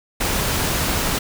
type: noise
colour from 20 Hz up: pink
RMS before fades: -21 dBFS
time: 0.2-1.19 s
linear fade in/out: 10 ms
effects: none